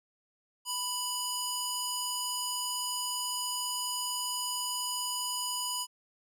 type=tone with band-pass filter; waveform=square; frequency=987.8 Hz; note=B5; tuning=in tune; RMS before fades=-34 dBFS; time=0.65-5.87 s; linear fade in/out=50 ms; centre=8000 Hz; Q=0.8; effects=none